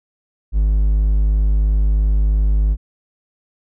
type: tone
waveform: triangle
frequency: 51.5 Hz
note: G#1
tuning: 14 cents flat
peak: -10 dBFS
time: 0.52-2.77 s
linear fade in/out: 50 ms
effects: none